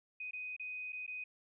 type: tone with dropouts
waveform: sine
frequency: 2500 Hz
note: D#7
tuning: 8 cents sharp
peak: -40 dBFS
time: 0.2-1.24 s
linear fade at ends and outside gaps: 5 ms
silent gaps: 0.31-0.332 / 0.565-0.596 / 0.923-0.929 / 1.065-1.077 s
effects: none